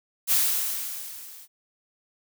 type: noise with level ramp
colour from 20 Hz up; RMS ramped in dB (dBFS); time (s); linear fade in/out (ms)
blue; -19 to -47; 0.27-1.48; 50
effects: none